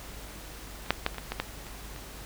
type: clicks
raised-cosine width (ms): 0.3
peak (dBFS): -30 / -6 / -9 / -28 / -19 / -15 / -11 / -29 / -27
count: 9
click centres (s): 0.862 / 0.906 / 1.064 / 1.145 / 1.183 / 1.32 / 1.4 / 1.667 / 1.962
effects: added 50 Hz sine -45 dBFS peak until 2.25 s + pink hiss -45 dBFS RMS until 2.25 s

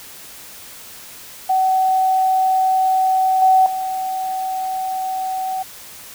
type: tone with level steps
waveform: sine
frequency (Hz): 755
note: F#5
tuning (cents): +35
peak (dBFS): -13 / -9 / -20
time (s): 1.49-5.63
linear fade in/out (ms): 10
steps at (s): 3.42 / 3.66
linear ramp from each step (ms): 2
effects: white hiss -38 dBFS RMS until 6.14 s

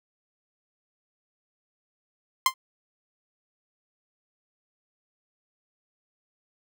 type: tone with exponential decay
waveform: sawtooth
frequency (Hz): 1046.5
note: C6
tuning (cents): 0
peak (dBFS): -10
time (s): 2.46-2.54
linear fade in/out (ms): 2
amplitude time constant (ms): 16
effects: none

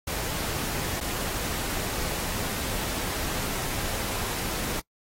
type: noise with dropouts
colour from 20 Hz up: pink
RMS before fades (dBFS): -31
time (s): 0.07-4.8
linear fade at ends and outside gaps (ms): 5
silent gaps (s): 0.999-1.009
effects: noise-tail reverb RT60 0.1 s tail -22 dB re dry + AAC 48 kbps

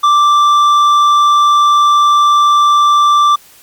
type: tone with tanh clipping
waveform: triangle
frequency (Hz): 1174.7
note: D6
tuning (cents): 0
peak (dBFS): -7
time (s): 0.03-3.36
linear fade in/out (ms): 10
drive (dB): 12
effects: white hiss -42 dBFS RMS until 3.62 s + MP3 96 kbps

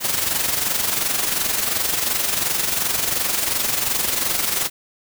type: noise with amplitude modulation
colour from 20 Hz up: white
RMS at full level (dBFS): -19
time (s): 0-4.7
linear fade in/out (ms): 50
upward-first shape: sine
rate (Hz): 22.8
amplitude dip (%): 55
effects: none

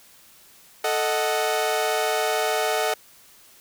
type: chord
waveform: sawtooth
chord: D# diminished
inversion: second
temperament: equal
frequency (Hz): 440 / 622.3 / 740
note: A4 / D#5 / F#5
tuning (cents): 0 / 0 / 0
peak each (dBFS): -22 / -22 / -22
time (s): 0.84-2.94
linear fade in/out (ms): 5
effects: white hiss -52 dBFS RMS until 3.6 s

